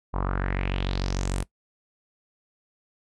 sawtooth tone with low-pass filter sweep, 46.7 Hz, F#1, 17 cents sharp, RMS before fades -27 dBFS, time 0.13-1.44 s, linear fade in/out 20 ms, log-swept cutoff 970 to 10000 Hz, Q 3.8, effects noise-tail reverb RT60 0.1 s tail -20 dB re dry

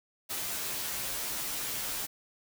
white noise with comb filter, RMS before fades -35 dBFS, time 0.29-2.07 s, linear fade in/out 20 ms, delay 12 ms, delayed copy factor -0.9, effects none

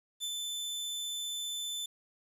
sawtooth tone with ADSR envelope, 3525 Hz, A7, 2 cents sharp, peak -30 dBFS, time 0.2-1.86 s, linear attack 36 ms, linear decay 52 ms, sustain -2 dB, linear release 5 ms, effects resampled to 32000 Hz + 10-bit

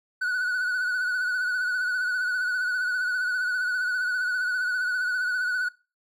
triangle tone with vibrato, 1480 Hz, F#6, in tune, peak -22 dBFS, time 0.21-5.69 s, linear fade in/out 10 ms, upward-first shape sine, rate 15 Hz, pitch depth 46 cents each way, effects noise-tail reverb RT60 0.3 s tail -20 dB re dry

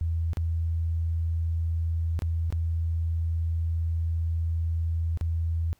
sine tone with dropouts, 82.41 Hz, E2, in tune, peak -24 dBFS, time 0.01-5.73 s, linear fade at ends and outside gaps 0 ms, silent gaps 0.333-0.371 / 2.191-2.221 / 2.504-2.525 / 5.174-5.211 s, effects pink hiss -66 dBFS RMS until 5.79 s

